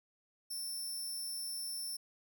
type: tone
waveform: 15% pulse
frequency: 5370 Hz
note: E8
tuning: 31 cents sharp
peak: -33 dBFS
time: 0.5-1.97 s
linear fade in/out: 10 ms
effects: none